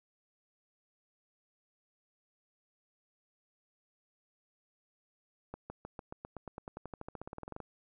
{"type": "accelerating click train", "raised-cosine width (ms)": 1, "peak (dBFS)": -28, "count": 25, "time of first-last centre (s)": [5.54, 7.603], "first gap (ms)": 160, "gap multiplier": 0.94, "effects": []}